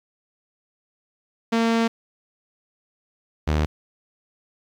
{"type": "tone pair in turn", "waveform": "sawtooth", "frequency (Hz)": [228.7, 76.32], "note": ["A#3", "D#2"], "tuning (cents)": [-33, -33], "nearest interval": "octave + perfect fifth", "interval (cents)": 1900, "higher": "first", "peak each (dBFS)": [-14, -15], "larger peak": "first", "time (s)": [[1.52, 1.88], [3.47, 3.66]], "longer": "first", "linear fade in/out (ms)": 10, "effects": ["low-pass 5000 Hz 12 dB/octave", "9-bit"]}